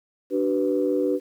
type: chord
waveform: sine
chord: B minor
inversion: first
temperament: equal with one note detuned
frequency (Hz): 293.7 / 379.5 / 493.9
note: D4 / F#4 / B4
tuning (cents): 0 / +44 / 0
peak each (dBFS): -24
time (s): 0.3-1.2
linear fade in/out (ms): 50
effects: tanh soft clip ceiling -10 dBFS + 9-bit